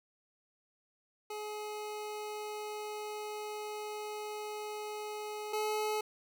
25% pulse tone pair in turn, 422.6 / 427.3 Hz, G#4 / G#4, +30 / +49 cents, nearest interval unison, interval 19 cents, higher second, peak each -35 / -28 dBFS, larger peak second, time 1.3-5.53 / 5.53-6.01 s, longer first, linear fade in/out 5 ms, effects none

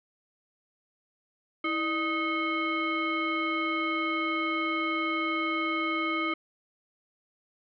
sine tone with frequency modulation, 1252 Hz, D#6, 10 cents sharp, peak -26 dBFS, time 1.64-6.34 s, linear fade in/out 5 ms, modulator 927 Hz, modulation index 1.4, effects none

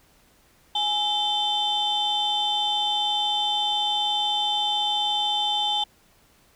sine tone cluster, 832 / 3089 / 3553 Hz, G#5 / G7 / A7, +3 / -26 / +16 cents, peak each -25 dBFS, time 0.75-5.84 s, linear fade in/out 5 ms, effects tanh soft clip ceiling -15 dBFS + pink hiss -59 dBFS RMS until 6.55 s

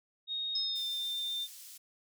sine tone with pitch glide, 3729 to 3596 Hz, A#7 to A7, 0 to +37 cents, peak -33 dBFS, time 0.27-1.48 s, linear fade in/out 50 ms, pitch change -63 cents, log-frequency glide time 0.55-0.86 s
sine tone with exponential decay, 5160 Hz, E8, 38 cents flat, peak -30 dBFS, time 0.55-1.34 s, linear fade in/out 5 ms, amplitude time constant 170 ms
pink high-pass noise, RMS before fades -50 dBFS, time 0.75-1.78 s, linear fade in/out 10 ms, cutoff 5300 Hz, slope 12 dB/octave
effects none

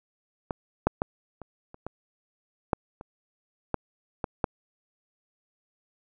clicks, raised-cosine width 1 ms, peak -15 / -6 / -11 / -26 / -30 / -20 / -8 / -26 / -11 / -14 / -9 dBFS, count 11, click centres 0.508 / 0.87 / 1.019 / 1.417 / 1.744 / 1.866 / 2.732 / 3.011 / 3.743 / 4.242 / 4.442 s, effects none

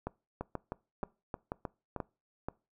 two click trains, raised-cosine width 1 ms, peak -22 / -21 dBFS, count 6 / 6, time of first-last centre 0.41-1.963 / 0.07-2.485 s, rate 3.22 / 2.07 Hz, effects noise-tail reverb RT60 0.3 s tail -23 dB re dry

